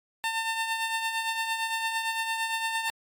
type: tone with tremolo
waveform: 15% pulse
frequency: 900 Hz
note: A5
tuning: 39 cents sharp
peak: -19 dBFS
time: 0.24-2.9 s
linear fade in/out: 0 ms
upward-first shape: triangle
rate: 8.8 Hz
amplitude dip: 55%
effects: AAC 48 kbps